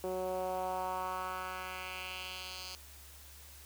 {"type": "tone with band-pass filter sweep", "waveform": "10% pulse", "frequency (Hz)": 185, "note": "F#3", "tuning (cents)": 0, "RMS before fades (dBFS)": -39, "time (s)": [0.04, 2.75], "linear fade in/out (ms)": 0, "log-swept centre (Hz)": [430, 4800], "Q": 2.1, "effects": ["added 71 Hz sine -55 dBFS peak until 3.65 s", "white hiss -55 dBFS RMS until 3.65 s"]}